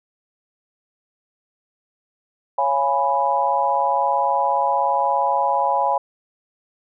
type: chord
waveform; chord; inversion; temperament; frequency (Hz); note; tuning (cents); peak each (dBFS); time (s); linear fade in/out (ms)
sine; C# dominant seventh; none; equal with one note detuned; 554.4 / 689.6 / 830.6 / 987.8; C#5 / E#5 / G#5 / B5; 0 / -22 / 0 / 0; -24 / -25 / -20 / -21; 2.58-5.98; 5
effects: none